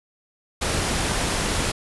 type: low-pass noise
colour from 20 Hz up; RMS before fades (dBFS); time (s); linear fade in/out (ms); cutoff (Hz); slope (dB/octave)
pink; -24; 0.61-1.72; 10; 11000; 96
effects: none